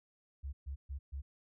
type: tone bursts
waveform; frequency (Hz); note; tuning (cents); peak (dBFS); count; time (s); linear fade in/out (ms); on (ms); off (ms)
sine; 69; C#2; -7; -38; 4; 0.43-1.22; 20; 100; 130
effects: none